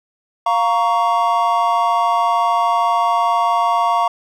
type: chord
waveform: triangle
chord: Bb minor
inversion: second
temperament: just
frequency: 699.2 / 932.3 / 1118.8 Hz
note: F5 / Bb5 / Db6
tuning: +2 / 0 / +16 cents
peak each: -16 dBFS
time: 0.46-4.08 s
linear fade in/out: 5 ms
effects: none